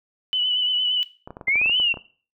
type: tone with vibrato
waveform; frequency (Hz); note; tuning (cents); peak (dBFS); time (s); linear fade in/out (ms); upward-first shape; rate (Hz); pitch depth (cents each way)
sine; 2985; F#7; +15; -19; 0.33-1.03; 0; sine; 8.7; 32
type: clicks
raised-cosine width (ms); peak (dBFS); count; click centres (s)
1; -22; 12; 1.275 / 1.306 / 1.369 / 1.412 / 1.482 / 1.557 / 1.615 / 1.66 / 1.696 / 1.8 / 1.941 / 1.972
type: exponential two-way sweep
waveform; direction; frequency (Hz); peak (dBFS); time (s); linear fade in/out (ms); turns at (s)
sine; up then down; 2063 to 3064 to 2690; -17; 1.47-1.93; 10; 1.78
effects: noise-tail reverb RT60 0.4 s tail -17 dB re dry